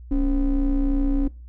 triangle ring-modulated tone, 123.47 Hz, B2, in tune, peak -13 dBFS, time 0.11-1.28 s, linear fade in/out 5 ms, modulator 155 Hz, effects noise-tail reverb RT60 0.3 s tail -21 dB re dry + added 60 Hz sine -38 dBFS peak until 1.48 s

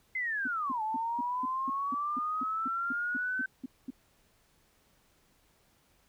sine linear two-way sweep, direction down then up, 2093 to 857 to 1541 Hz, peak -30 dBFS, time 0.15-3.46 s, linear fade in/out 5 ms, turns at 0.82 s
sine tone bursts, 258.7 Hz, C4, 19 cents flat, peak -34 dBFS, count 15, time 0.45-3.905 s, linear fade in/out 5 ms, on 25 ms, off 220 ms
effects pink hiss -68 dBFS RMS until 6.08 s

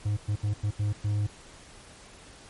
triangle tone bursts at uneven times, 103.83 Hz, G#2, in tune, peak -22 dBFS, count 6, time 0.05-0.17 / 0.28-0.36 / 0.43-0.54 / 0.63-0.71 / 0.79-0.93 / 1.04-1.27 s, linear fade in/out 10 ms, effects pink hiss -50 dBFS RMS until 2.49 s + MP3 48 kbps

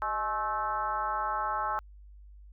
sine tone with frequency modulation, 1080 Hz, C#6, 45 cents flat, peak -28 dBFS, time 0.02-1.79 s, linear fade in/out 0 ms, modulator 229 Hz, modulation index 1.5, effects added 50 Hz sine -48 dBFS peak until 2.52 s

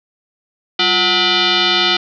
sine tone with frequency modulation, 351.7 Hz, F4, 12 cents sharp, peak -11 dBFS, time 0.79-1.97 s, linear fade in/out 5 ms, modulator 546 Hz, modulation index 7.4, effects none

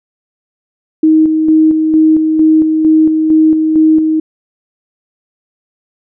sine tone with tremolo, 314.6 Hz, D#4, 19 cents sharp, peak -4 dBFS, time 1.03-4.2 s, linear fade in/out 5 ms, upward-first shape square, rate 2.2 Hz, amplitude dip 40%, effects none

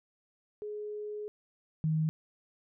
sine tone pair in turn, 419.8 / 157.25 Hz, G#4 / D#3, +19 / +19 cents, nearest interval octave + perfect fourth, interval 1700 cents, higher first, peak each -36 / -26 dBFS, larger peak second, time 0.62-1.28 / 1.84-2.09 s, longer first, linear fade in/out 0 ms, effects none

